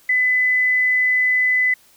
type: tone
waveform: sine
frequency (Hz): 2007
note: B6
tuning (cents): +27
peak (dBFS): -14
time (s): 0.09-1.74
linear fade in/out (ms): 5
effects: white hiss -53 dBFS RMS until 1.96 s